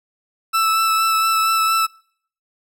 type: tone with vibrato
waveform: 40% pulse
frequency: 1318.5 Hz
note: E6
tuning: in tune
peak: -14 dBFS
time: 0.53-1.87 s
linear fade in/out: 20 ms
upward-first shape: sine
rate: 4.3 Hz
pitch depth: 13 cents each way
effects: noise-tail reverb RT60 0.6 s tail -26 dB re dry